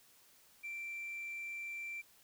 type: tone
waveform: sine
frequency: 2349 Hz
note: D7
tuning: in tune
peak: -39 dBFS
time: 0.63-2.02 s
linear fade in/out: 20 ms
effects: tanh soft clip ceiling -38 dBFS + white hiss -65 dBFS RMS until 2.23 s